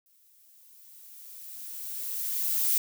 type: noise with exponential growth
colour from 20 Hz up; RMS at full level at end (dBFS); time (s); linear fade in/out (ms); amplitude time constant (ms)
violet; -24; 0.06-2.78; 1; 590
effects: none